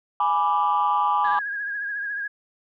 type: chord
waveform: sine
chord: G# diminished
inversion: none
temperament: equal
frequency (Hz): 830.6 / 987.8 / 1174.7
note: G#5 / B5 / D6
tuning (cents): 0 / 0 / 0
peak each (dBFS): -22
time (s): 0.2-1.39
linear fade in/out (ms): 2
type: tone with vibrato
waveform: sine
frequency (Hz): 1645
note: G#6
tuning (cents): -17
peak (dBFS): -26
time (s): 1.24-2.28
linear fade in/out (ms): 10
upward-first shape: triangle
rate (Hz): 14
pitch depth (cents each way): 59
effects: tanh soft clip ceiling -12 dBFS